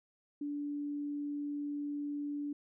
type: tone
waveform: sine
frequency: 290.2 Hz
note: D4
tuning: 21 cents flat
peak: -35 dBFS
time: 0.41-2.53 s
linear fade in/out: 5 ms
effects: none